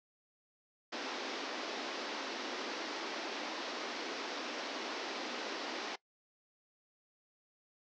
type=band-pass noise; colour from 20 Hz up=pink; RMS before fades=-41 dBFS; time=0.92-5.96 s; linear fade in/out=10 ms; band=250 to 5700 Hz; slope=48 dB/octave; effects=noise-tail reverb RT60 0.1 s tail -21 dB re dry